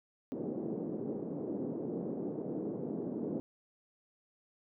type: band-pass noise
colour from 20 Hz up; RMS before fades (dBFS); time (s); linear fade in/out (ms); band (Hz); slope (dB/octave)
white; -38; 0.32-3.4; 0; 170 to 420; 24
effects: none